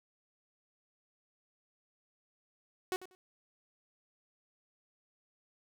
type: tone with echo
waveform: sawtooth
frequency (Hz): 370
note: F#4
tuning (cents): 0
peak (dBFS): -28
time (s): 2.92-2.96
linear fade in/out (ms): 0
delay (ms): 95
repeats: 2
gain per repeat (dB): -15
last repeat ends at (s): 3.15
effects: none